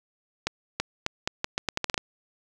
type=accelerating click train; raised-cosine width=0.2 ms; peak=-8 dBFS; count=12; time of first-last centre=0.47-1.978 s; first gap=330 ms; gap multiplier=0.8; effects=none